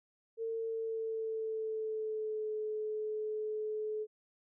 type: tone with pitch glide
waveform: sine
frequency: 452.3 to 429.4 Hz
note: A4 to A4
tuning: +48 to -42 cents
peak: -34 dBFS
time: 0.37-4.07 s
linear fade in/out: 50 ms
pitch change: -90 cents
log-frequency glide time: 0.57-2.52 s
effects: none